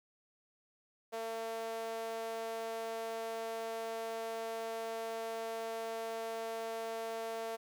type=tone with high-pass filter; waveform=sawtooth; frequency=226 Hz; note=A3; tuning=47 cents sharp; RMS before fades=-40 dBFS; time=1.12-7.57 s; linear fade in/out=20 ms; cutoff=560 Hz; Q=8.1; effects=none